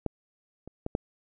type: clicks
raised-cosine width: 2 ms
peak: -15 / -29 / -18 / -13 dBFS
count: 4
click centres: 0.063 / 0.676 / 0.864 / 0.951 s
effects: none